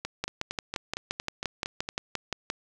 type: two click trains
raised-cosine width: 0.2 ms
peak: -12 / -15 dBFS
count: 14 / 9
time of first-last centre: 0.24-2.501 / 0.05-1.889 s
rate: 5.75 / 4.35 Hz
effects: none